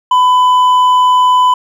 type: tone with hard clipping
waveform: sine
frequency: 1002 Hz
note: B5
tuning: 25 cents sharp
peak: -7 dBFS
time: 0.11-1.54 s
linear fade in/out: 5 ms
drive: 4 dB
effects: none